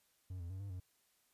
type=tone with pitch steps; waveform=triangle; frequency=92.2 / 85.7 / 94.6 / 99.6 / 91.5 Hz; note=F#2 / F2 / F#2 / G2 / F#2; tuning=-6 / -32 / +39 / +28 / -19 cents; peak=-40 dBFS; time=0.3-0.8 s; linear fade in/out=5 ms; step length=100 ms; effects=white hiss -75 dBFS RMS until 1.33 s + resampled to 32000 Hz